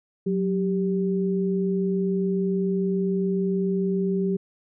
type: tone pair together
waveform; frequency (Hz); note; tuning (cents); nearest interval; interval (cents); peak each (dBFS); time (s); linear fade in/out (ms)
sine; 185 / 392; F#3 / G4; 0 / 0; octave + minor second; 1300; -23 / -25; 0.26-4.37; 10
effects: none